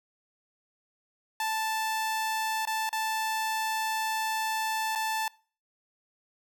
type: tone with dropouts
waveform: sawtooth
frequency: 880 Hz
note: A5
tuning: in tune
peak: -24 dBFS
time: 1.4-5.28 s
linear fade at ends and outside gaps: 2 ms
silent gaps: 2.653-2.673 / 2.892-2.928 / 4.952-4.957 s
effects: noise-tail reverb RT60 0.4 s tail -23 dB re dry